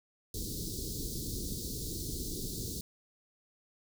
pink band-stop noise, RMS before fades -38 dBFS, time 0.34-2.81 s, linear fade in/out 2 ms, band 440 to 4000 Hz, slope 48 dB/octave, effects none

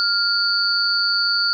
sine tone cluster, 1401 / 4447 / 4639 Hz, F6 / C#8 / D8, +5 / +5 / -22 cents, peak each -21 dBFS, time 0-1.53 s, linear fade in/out 0 ms, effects none

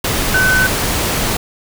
sine tone in noise, 1515 Hz, F#6, 40 cents sharp, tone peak -11 dBFS, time 0.34-0.67 s, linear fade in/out 5 ms, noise pink, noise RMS -17 dBFS, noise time 0.04-1.37 s, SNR +3 dB, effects none

